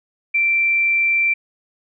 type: tone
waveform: sine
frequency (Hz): 2349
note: D7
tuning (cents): 0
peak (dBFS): -14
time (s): 0.34-1.34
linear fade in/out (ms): 10
effects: none